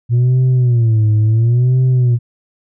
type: tone with vibrato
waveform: sine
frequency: 117.5 Hz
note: A#2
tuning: 14 cents sharp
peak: -6 dBFS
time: 0.09-2.19 s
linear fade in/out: 50 ms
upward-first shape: sine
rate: 0.72 Hz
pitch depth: 160 cents each way
effects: tanh soft clip ceiling -8 dBFS